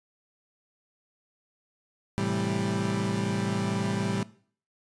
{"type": "chord", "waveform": "30% pulse", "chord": "A minor seventh", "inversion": "none", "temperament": "equal", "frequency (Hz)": [110, 130.81, 164.81, 196], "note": ["A2", "C3", "E3", "G3"], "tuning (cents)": [0, 0, 0, 0], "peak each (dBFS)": [-29, -33, -32, -27], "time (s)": [2.18, 4.23], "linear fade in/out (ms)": 0, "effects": ["noise-tail reverb RT60 0.5 s tail -19 dB re dry", "resampled to 22050 Hz"]}